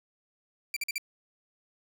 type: tone bursts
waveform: sawtooth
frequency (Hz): 2349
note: D7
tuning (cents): 0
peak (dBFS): -26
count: 4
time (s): 0.74-0.981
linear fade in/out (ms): 2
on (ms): 25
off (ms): 47
effects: none